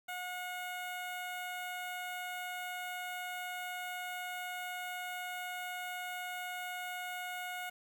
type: tone with notch filter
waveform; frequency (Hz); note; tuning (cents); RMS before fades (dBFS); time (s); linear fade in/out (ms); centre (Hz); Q
15% pulse; 724; F#5; -38; -41; 0.08-7.7; 10; 5400; 1.4
effects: 10-bit